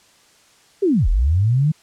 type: linear two-way sweep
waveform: sine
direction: down then up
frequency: 417.8 to 34.65 to 159.4 Hz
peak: -13 dBFS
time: 0.82-1.72 s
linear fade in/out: 10 ms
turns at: 1.08 s
effects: white hiss -53 dBFS RMS until 1.82 s + low-pass 8000 Hz 12 dB/octave